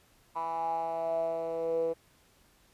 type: tone with band-pass filter sweep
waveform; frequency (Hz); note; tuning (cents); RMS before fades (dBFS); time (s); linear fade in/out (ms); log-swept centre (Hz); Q
10% pulse; 164.81; E3; 0; -32; 0.35-1.94; 20; 970 to 460; 8.1
effects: pink hiss -64 dBFS RMS until 2.73 s + resampled to 32000 Hz